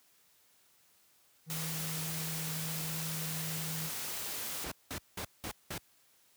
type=tone; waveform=triangle; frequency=159.2 Hz; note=D#3; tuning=40 cents sharp; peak=-37 dBFS; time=1.46-3.91 s; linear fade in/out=50 ms
type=noise; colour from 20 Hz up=white; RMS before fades=-39 dBFS; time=1.5-4.64 s; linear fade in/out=0 ms
type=noise bursts; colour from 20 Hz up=pink; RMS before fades=-39 dBFS; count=5; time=4.64-5.78 s; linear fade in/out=2 ms; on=76 ms; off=190 ms
effects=white hiss -67 dBFS RMS until 6.36 s + high-pass 60 Hz 12 dB/octave